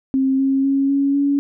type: tone with pitch steps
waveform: sine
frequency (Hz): 266.3 / 270.2 / 274.1 / 278.1 / 282.1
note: C4 / C#4 / C#4 / C#4 / C#4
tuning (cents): +31 / -44 / -19 / +6 / +30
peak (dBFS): -14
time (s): 0.14-1.39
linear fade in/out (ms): 0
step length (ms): 250
effects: none